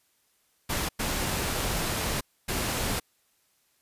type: noise bursts at uneven times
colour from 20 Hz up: pink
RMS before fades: -29 dBFS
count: 3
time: 0.69-0.89 / 0.99-2.21 / 2.48-3 s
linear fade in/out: 10 ms
effects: white hiss -69 dBFS RMS until 3.81 s + resampled to 32000 Hz